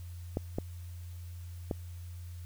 clicks, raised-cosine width 2 ms, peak -18 dBFS, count 3, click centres 0.371 / 0.585 / 1.712 s, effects added 87 Hz sine -41 dBFS peak until 2.45 s + white hiss -60 dBFS RMS until 2.45 s

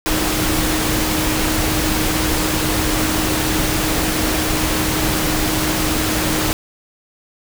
sine tone in noise, 311.5 Hz, D#4, 2 cents sharp, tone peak -22 dBFS, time 0.06-6.53 s, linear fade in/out 0 ms, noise pink, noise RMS -19 dBFS, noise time 0.06-6.53 s, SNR -6 dB, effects none

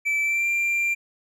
triangle tone with pitch glide, 2318 to 2374 Hz, D7 to D7, -23 to +18 cents, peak -19 dBFS, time 0.05-0.95 s, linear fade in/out 20 ms, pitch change +41 cents, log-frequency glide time 0.22-0.48 s, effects none

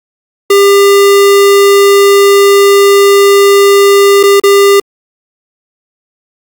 square tone with dropouts, 400 Hz, G4, 35 cents sharp, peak -3 dBFS, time 0.5-4.8 s, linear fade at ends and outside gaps 5 ms, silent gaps 4.231-4.235 / 4.4-4.436 s, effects Opus 48 kbps

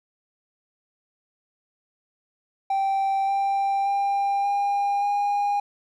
triangle tone with pitch steps, 781 / 789.2 / 797.4 / 805.7 / 814.2 Hz, G5 / G5 / G5 / G5 / G#5, -7 / +11 / +29 / +47 / -35 cents, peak -18 dBFS, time 2.7-5.6 s, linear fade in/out 5 ms, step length 580 ms, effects tanh soft clip ceiling -14 dBFS

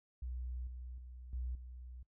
sine tone with level steps, 62 Hz, B1, 7 cents sharp, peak -39 / -44 / -48 / -37 / -47 dBFS, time 0.22-2.03 s, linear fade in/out 5 ms, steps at 0.67 / 0.98 / 1.33 / 1.55 s, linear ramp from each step 2 ms, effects noise-tail reverb RT60 0.1 s tail -23 dB re dry

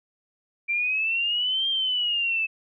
sine exponential two-way sweep, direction up then down, 2349 to 3201 to 2607 Hz, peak -22 dBFS, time 0.68-2.47 s, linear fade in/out 20 ms, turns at 1.68 s, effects none

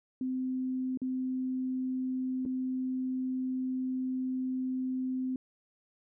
sine tone with dropouts, 257.8 Hz, C4, 26 cents flat, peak -30 dBFS, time 0.21-5.36 s, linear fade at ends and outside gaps 2 ms, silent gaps 0.974-1.017 / 2.453-2.46 s, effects none

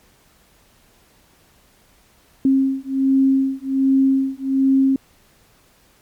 sine beating tone pair, 267.7 / 269 Hz, C4 / C4, +40 / +48 cents, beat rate 1.3 Hz, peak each -17 dBFS, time 2.45-4.96 s, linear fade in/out 2 ms, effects pink hiss -55 dBFS RMS until 6.01 s + MP3 96 kbps

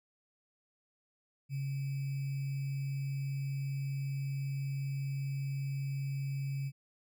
sine tone with sample-and-hold, 137.4 Hz, C#3, 15 cents flat, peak -33 dBFS, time 1.49-6.72 s, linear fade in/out 50 ms, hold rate 2450 Hz, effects none

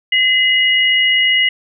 sine tone pair together, 2037 / 2892 Hz, C7 / F#7, -47 / -40 cents, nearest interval tritone, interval 607 cents, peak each -13 dBFS, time 0.12-1.49 s, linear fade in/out 5 ms, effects none

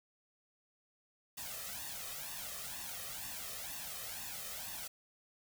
white noise with flanger, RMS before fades -44 dBFS, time 1.37-4.88 s, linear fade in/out 10 ms, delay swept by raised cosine 1.1 to 1.64 ms, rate 2.1 Hz, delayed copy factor +0.75, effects none

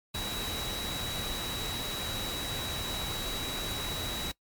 sine tone in noise, 3888 Hz, B7, 28 cents flat, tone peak -36 dBFS, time 0.14-4.32 s, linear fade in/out 10 ms, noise pink, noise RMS -36 dBFS, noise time 0.14-4.32 s, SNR -3 dB, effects noise-tail reverb RT60 0.1 s tail -21 dB re dry + MP3 96 kbps

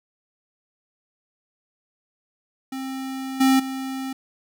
square tone with level steps, 265 Hz, C4, 22 cents sharp, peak -29 / -15 / -28 dBFS, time 2.72-4.13 s, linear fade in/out 5 ms, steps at 3.4 / 3.59 s, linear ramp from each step 10 ms, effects none

